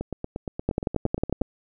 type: two click trains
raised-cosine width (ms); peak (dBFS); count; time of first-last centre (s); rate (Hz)
2; -16 / -9; 13 / 9; 0.01-1.414 / 0.69-1.417; 8.55 / 11
effects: none